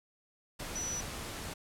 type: tone in noise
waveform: sine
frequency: 5920 Hz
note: F#8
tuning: in tune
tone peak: -35 dBFS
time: 0.75-1.01 s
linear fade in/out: 10 ms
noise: pink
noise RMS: -41 dBFS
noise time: 0.59-1.54 s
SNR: +3 dB
effects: low-pass 12000 Hz 12 dB/octave